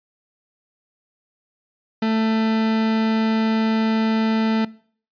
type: tone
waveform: 40% pulse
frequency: 221.5 Hz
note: A3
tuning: 12 cents sharp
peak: -17 dBFS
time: 2.02-4.65 s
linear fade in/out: 5 ms
effects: noise-tail reverb RT60 0.5 s tail -21 dB re dry + resampled to 11025 Hz